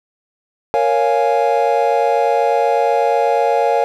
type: chord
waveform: triangle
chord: Bb minor seventh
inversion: none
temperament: equal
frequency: 466.2 / 554.4 / 698.5 / 830.6 Hz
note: Bb4 / Db5 / F5 / Ab5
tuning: 0 / 0 / 0 / 0 cents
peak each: -16 dBFS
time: 0.74-3.84 s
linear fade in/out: 0 ms
effects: none